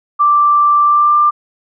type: tone with pitch glide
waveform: sine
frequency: 1174.7 to 1189 Hz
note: D6 to D6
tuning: 0 to +21 cents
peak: -7 dBFS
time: 0.19-1.31 s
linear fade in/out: 20 ms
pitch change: +21 cents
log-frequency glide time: 0.84-1.17 s
effects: none